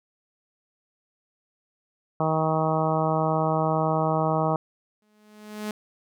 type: harmonic tone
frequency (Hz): 158.2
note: D#3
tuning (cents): +29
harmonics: 1 / 2 / 3 / 4 / 5 / 6 / 7 / 8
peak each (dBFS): -26 / -31 / -30 / -27 / -28 / -32 / -31 / -34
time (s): 2.2-4.56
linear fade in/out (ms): 2
type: tone with exponential growth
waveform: sawtooth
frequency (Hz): 211.6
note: G#3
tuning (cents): +33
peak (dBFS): -23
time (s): 5.02-5.71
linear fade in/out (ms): 2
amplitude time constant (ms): 150
effects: none